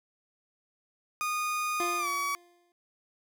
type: tone with pitch glide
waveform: 30% pulse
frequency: 1230 to 1134.4 Hz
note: D#6 to C#6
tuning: -20 to +40 cents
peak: -26 dBFS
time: 1.21-2.35 s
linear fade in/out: 0 ms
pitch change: -140 cents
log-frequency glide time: 1.98-2.08 s
type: tone with exponential decay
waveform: 25% pulse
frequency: 349.2 Hz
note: F4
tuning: in tune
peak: -26 dBFS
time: 1.8-2.72 s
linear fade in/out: 1 ms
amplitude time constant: 200 ms
effects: none